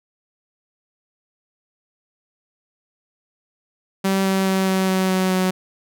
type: tone with pitch steps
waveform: sawtooth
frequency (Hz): 193 / 191.78 / 190.56 / 189.36 / 188.16 / 186.96 / 185.78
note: G3 / G3 / G3 / F#3 / F#3 / F#3 / F#3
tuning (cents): -27 / -38 / -49 / +40 / +29 / +18 / +7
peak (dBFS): -13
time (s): 4.04-5.51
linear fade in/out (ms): 10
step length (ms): 210
effects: none